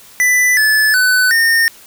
square tone with pitch steps, 1990 / 1734 / 1503 / 1829 Hz, B6 / A6 / F#6 / A#6, +13 / -26 / +27 / -33 cents, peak -10 dBFS, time 0.2-1.68 s, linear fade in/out 0 ms, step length 370 ms, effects white hiss -41 dBFS RMS until 1.86 s

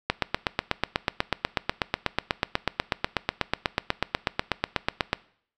click train, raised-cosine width 0.3 ms, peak -5 dBFS, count 42, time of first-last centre 0.1-5.131 s, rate 8.15 Hz, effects noise-tail reverb RT60 0.6 s tail -21 dB re dry

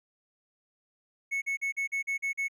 triangle tone bursts, 2203 Hz, C#7, 11 cents flat, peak -26 dBFS, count 8, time 1.31-2.484 s, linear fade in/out 20 ms, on 110 ms, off 42 ms, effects none

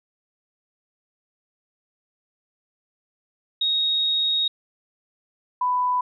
sine tone pair in turn, 3756 / 994.8 Hz, A#7 / B5, +12 / +12 cents, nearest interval octave + major seventh, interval 2300 cents, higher first, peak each -19 dBFS, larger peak neither, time 3.61-4.48 / 5.61-6.01 s, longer first, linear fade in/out 5 ms, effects none

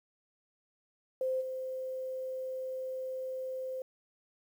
sine tone with level steps, 519 Hz, C5, 14 cents flat, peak -29 / -35 dBFS, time 1.21-3.82 s, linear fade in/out 2 ms, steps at 1.4 s, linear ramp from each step 20 ms, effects 10-bit

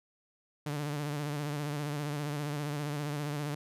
sawtooth tone with vibrato, 146.83 Hz, D3, in tune, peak -29 dBFS, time 0.66-3.55 s, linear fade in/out 5 ms, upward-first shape sine, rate 15 Hz, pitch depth 54 cents each way, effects resampled to 32000 Hz

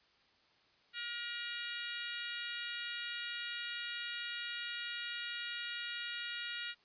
harmonic tone, 475.5 Hz, A#4, 34 cents sharp, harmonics 3 / 4 / 5 / 6 / 7 / 8 / 9, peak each -45 / -46 / -49 / -45 / -51 / -48 / -54 dBFS, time 0.93-6.75 s, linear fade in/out 50 ms, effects white hiss -69 dBFS RMS until 6.84 s + resampled to 11025 Hz

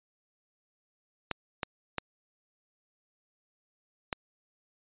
clicks, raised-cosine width 0.3 ms, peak -14 dBFS, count 4, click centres 1.313 / 1.632 / 1.983 / 4.128 s, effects resampled to 8000 Hz

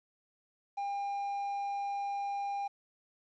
triangle tone, 802 Hz, G5, 39 cents sharp, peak -31 dBFS, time 0.77-2.68 s, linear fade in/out 10 ms, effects resampled to 16000 Hz + 11-bit

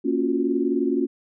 sine chord, Gb major seventh, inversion first, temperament equal with one note detuned, 233.1 / 277.2 / 349.2 / 368.3 Hz, Bb3 / Db4 / F4 / Gb4, 0 / 0 / 0 / -8 cents, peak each -27 / -23 / -25 / -27 dBFS, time 0.04-1.07 s, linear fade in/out 20 ms, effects none

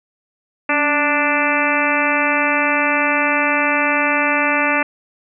harmonic tone with a mistuned harmonic, 293.7 Hz, D4, in tune, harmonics 1 / 2 / 3 / 4 / 5 / 6 / 7 / 8 / 9, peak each -23 / -23 / -23 / -23 / -23 / -23 / -23 / -23 / -23 dBFS, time 0.69-4.83 s, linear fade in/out 5 ms, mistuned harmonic 1, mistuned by -56 cents, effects none

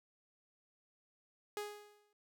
sawtooth tone with exponential decay, 415.3 Hz, G#4, in tune, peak -33 dBFS, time 1.57-2.13 s, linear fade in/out 1 ms, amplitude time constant 120 ms, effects none

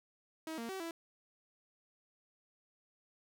sawtooth tone with pitch steps, 319.4 / 231.3 / 381.8 / 332.3 Hz, D#4 / A#3 / G4 / E4, +45 / -13 / -46 / +14 cents, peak -36 dBFS, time 0.47-0.91 s, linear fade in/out 2 ms, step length 110 ms, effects none

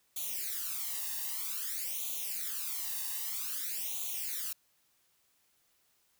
blue noise with flanger, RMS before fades -37 dBFS, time 0.16-4.53 s, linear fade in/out 5 ms, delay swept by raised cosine 0.29 to 1.09 ms, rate 0.52 Hz, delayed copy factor +0.95, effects white hiss -72 dBFS RMS until 6.19 s

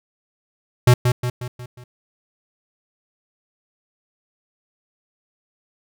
square tone with echo, 123.47 Hz, B2, in tune, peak -9 dBFS, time 0.87-0.94 s, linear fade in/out 5 ms, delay 180 ms, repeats 5, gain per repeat -6 dB, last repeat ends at 1.84 s, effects none

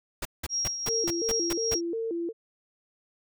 pink noise bursts, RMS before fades -32 dBFS, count 8, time 0.22-1.744 s, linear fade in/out 5 ms, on 33 ms, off 180 ms
sine tone with tremolo, 5610 Hz, F8, 7 cents sharp, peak -25 dBFS, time 0.49-1.81 s, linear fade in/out 50 ms, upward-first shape triangle, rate 2.6 Hz, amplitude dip 60%
sine tone with vibrato, 392 Hz, G4, in tune, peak -28 dBFS, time 0.86-2.33 s, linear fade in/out 50 ms, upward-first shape square, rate 2.8 Hz, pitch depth 250 cents each way
effects none

